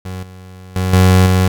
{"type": "tone with level steps", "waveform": "30% pulse", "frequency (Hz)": 92.7, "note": "F#2", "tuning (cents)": 4, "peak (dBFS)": [-21, -31, -12, -4, -7], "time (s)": [0.05, 1.48], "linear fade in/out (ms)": 5, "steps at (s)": [0.23, 0.76, 0.93, 1.26], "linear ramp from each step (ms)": 2, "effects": []}